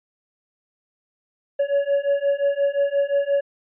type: beating tone pair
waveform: triangle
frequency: 560 / 565.7 Hz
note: C#5 / C#5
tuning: +18 / +35 cents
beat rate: 5.7 Hz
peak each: -20 / -19 dBFS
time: 1.59-3.41 s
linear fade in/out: 10 ms
effects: resampled to 8000 Hz